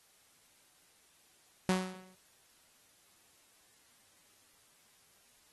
sawtooth tone with exponential decay, 185.8 Hz, F#3, 7 cents sharp, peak -21 dBFS, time 1.69-2.15 s, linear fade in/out 0 ms, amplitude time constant 100 ms, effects white hiss -66 dBFS RMS until 5.52 s + AAC 32 kbps

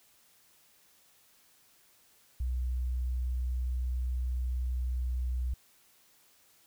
sine tone, 62.3 Hz, B1, 16 cents sharp, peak -29 dBFS, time 2.4-5.54 s, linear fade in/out 5 ms, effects white hiss -64 dBFS RMS until 6.66 s

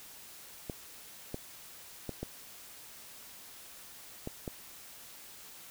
clicks, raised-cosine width 2 ms, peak -23 dBFS, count 6, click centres 0.698 / 1.344 / 2.093 / 2.23 / 4.274 / 4.478 s, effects white hiss -51 dBFS RMS until 5.7 s

